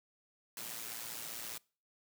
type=noise with amplitude modulation; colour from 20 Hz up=white; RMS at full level=-41 dBFS; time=0.57-1.58 s; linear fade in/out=2 ms; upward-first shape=sine; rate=115 Hz; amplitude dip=60%; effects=noise-tail reverb RT60 0.4 s tail -25 dB re dry + high-pass 100 Hz 12 dB/octave